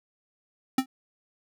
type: tone with exponential decay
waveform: square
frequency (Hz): 262.4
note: C4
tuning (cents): +5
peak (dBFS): -17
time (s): 0.78-0.86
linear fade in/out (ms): 5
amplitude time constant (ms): 17
effects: none